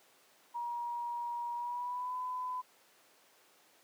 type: tone with pitch glide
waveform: sine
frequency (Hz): 952 to 1005.7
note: A#5 to B5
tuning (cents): +36 to +31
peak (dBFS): -35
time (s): 0.54-2.62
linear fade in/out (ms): 20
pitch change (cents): +95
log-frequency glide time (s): 1.54-2.15
effects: pink hiss -64 dBFS RMS until 3.83 s + high-pass 400 Hz 12 dB/octave